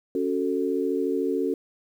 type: chord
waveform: sine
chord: F# minor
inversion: second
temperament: just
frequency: 277.5 / 370 / 444 Hz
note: C#4 / F#4 / A4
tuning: +2 / 0 / +16 cents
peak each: -27 dBFS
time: 0.15-1.54 s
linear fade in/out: 2 ms
effects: 9-bit